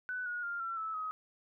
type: tone with pitch steps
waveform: sine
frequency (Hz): 1496 / 1446.7 / 1399 / 1353 / 1308.4 / 1265.3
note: F#6 / F#6 / F6 / E6 / E6 / D#6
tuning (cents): +19 / -39 / +3 / +45 / -13 / +29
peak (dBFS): -35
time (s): 0.09-1.11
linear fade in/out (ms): 0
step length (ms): 170
effects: none